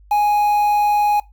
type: tone with quantisation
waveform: triangle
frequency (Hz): 830.6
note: G#5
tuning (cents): 0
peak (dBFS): -11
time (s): 0.11-1.2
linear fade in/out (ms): 5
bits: 6
effects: noise-tail reverb RT60 0.2 s tail -20 dB re dry + added 50 Hz sine -44 dBFS peak until 1.32 s